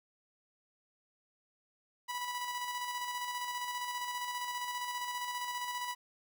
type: tone with tremolo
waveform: sawtooth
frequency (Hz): 982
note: B5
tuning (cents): -10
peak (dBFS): -31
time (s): 2.08-5.95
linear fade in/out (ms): 20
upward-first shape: square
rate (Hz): 15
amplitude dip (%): 35
effects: none